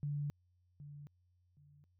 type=tone with echo; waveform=sine; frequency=145.1 Hz; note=D3; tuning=21 cents flat; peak=-35 dBFS; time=0.03-0.3 s; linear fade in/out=0 ms; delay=770 ms; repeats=2; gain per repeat=-13 dB; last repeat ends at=1.84 s; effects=added 89 Hz sine -70 dBFS peak until 1.99 s